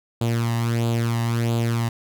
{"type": "tone with flanger", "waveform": "sawtooth", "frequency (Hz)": 116.54, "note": "A#2", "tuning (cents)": 0, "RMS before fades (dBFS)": -22, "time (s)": [0.21, 1.89], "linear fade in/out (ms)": 5, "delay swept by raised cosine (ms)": [0.26, 1.06], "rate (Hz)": 1.5, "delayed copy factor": 0.65, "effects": []}